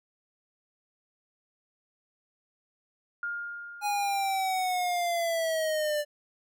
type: tone with exponential decay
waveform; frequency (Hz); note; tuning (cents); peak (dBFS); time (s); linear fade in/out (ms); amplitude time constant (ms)
sine; 1412; F6; +19; -29; 3.23-4.94; 2; 370
type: linear sweep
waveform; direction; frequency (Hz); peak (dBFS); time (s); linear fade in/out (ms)
square; down; 830.6 to 587.3; -27; 3.81-6.05; 50
effects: none